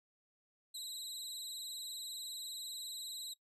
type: tone with vibrato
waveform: 25% pulse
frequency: 3951 Hz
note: B7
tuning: in tune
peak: -38 dBFS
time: 0.74-3.34 s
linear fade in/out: 10 ms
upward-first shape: sine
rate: 20 Hz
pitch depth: 71 cents each way
effects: noise-tail reverb RT60 0.1 s tail -20 dB re dry